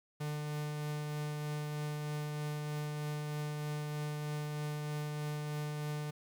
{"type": "tone with tremolo", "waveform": "45% pulse", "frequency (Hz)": 149.4, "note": "D3", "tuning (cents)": 30, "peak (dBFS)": -35, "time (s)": [0.2, 6.11], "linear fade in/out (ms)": 10, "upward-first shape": "triangle", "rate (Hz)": 3.2, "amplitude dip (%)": 25, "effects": ["11-bit"]}